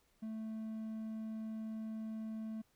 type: tone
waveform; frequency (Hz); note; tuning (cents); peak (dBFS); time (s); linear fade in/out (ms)
triangle; 220; A3; 0; -38; 0.22-2.62; 10
effects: pink hiss -74 dBFS RMS until 2.75 s